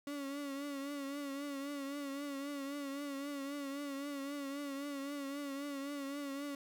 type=tone with vibrato; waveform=35% pulse; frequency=281.1 Hz; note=C#4; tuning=24 cents sharp; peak=-38 dBFS; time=0.07-6.55 s; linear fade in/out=2 ms; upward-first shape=triangle; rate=3.8 Hz; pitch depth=62 cents each way; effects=13-bit